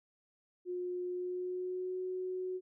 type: tone with pitch glide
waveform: sine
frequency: 359.1 to 369.2 Hz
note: F4 to F#4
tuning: +48 to -4 cents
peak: -35 dBFS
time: 0.65-2.61 s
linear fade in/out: 50 ms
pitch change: +48 cents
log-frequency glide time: 1.08-1.99 s
effects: none